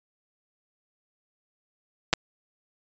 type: clicks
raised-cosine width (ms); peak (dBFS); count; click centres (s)
0.2; -3; 2; 2.13 / 2.136
effects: resampled to 16000 Hz